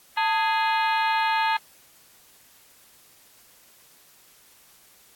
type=harmonic tone with a mistuned harmonic; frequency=415.7 Hz; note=G#4; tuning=2 cents sharp; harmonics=2 / 3 / 4 / 5 / 6 / 7 / 8 / 9 / 10; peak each=-22 / -32 / -28 / -34 / -32 / -38 / -37 / -40 / -38 dBFS; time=0.17-1.57 s; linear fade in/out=5 ms; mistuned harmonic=2; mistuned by=+120 cents; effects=white hiss -55 dBFS RMS until 5.15 s + AAC 64 kbps